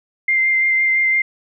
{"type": "tone with vibrato", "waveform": "sine", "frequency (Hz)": 2093, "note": "C7", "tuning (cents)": 0, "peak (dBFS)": -13, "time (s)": [0.28, 1.22], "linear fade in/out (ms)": 5, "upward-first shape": "sine", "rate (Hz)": 5.9, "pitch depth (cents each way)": 14, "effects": []}